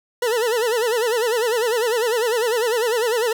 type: tone with vibrato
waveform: 40% pulse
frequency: 463.7 Hz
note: A#4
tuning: 9 cents flat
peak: -17 dBFS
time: 0.22-3.33 s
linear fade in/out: 5 ms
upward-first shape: sine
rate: 10 Hz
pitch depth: 130 cents each way
effects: none